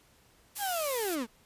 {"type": "noise", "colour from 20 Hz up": "blue", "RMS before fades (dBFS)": -36, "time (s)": [0.55, 1.16], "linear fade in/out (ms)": 20}
{"type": "linear sweep", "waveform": "35% pulse", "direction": "down", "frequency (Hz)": [844, 207.7], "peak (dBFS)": -29, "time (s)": [0.58, 1.27], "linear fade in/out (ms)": 50}
{"effects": ["pink hiss -63 dBFS RMS until 1.45 s", "resampled to 32000 Hz"]}